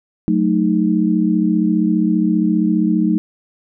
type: chord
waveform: sine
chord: D# diminished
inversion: first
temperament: equal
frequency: 185 / 220 / 311.1 Hz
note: F#3 / A3 / D#4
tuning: 0 / 0 / 0 cents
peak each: -17 dBFS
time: 0.28-3.18 s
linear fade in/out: 0 ms
effects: none